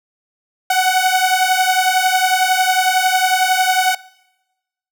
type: beating tone pair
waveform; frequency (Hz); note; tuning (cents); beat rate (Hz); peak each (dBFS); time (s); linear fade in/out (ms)
sawtooth; 740 / 751; F#5 / F#5; 0 / +26; 11; -12; 0.7-3.95; 5
effects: noise-tail reverb RT60 1.0 s tail -23 dB re dry